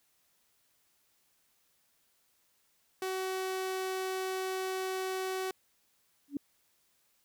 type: tone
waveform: sawtooth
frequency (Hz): 376.6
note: F#4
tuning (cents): +31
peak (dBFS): -29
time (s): 3.02-5.51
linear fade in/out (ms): 2
type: tone with exponential growth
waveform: sine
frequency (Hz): 283.6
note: C#4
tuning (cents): +40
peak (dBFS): -27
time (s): 6.28-6.37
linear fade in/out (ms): 2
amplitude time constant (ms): 19
effects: white hiss -72 dBFS RMS until 7.24 s